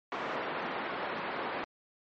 white band-pass noise, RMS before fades -36 dBFS, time 0.12-1.64 s, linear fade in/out 0 ms, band 240 to 1400 Hz, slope 12 dB/octave, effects low-pass 4000 Hz 12 dB/octave + MP3 32 kbps

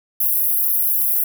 pink high-pass noise, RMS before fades -18 dBFS, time 0.2-1.24 s, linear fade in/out 5 ms, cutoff 11000 Hz, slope 96 dB/octave, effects none

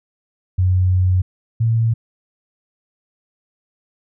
sine tone pair in turn, 91.9 / 113.97 Hz, F#2 / A#2, -11 / -39 cents, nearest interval major third, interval 372 cents, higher second, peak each -12 / -13 dBFS, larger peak first, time 0.58-1.22 / 1.6-1.94 s, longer first, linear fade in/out 10 ms, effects none

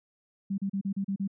sine tone bursts, 196 Hz, G3, in tune, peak -27 dBFS, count 7, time 0.5-1.277 s, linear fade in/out 10 ms, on 81 ms, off 35 ms, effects none

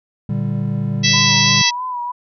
triangle chord, G minor, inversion first, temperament equal, 116.54 / 146.83 / 196 Hz, Bb2 / D3 / G3, 0 / 0 / 0 cents, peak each -20 dBFS, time 0.29-1.62 s, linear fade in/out 5 ms
harmonic tone, 659.3 Hz, E5, in tune, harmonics 3 / 4 / 5 / 6 / 7 / 8 / 9, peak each -20 / -20 / -20 / -20 / -20 / -20 / -20 dBFS, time 1.03-1.71 s, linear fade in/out 20 ms
sine tone with vibrato, 987.8 Hz, B5, in tune, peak -21 dBFS, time 1.13-2.12 s, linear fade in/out 10 ms, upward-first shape sine, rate 3.1 Hz, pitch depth 49 cents each way
effects none

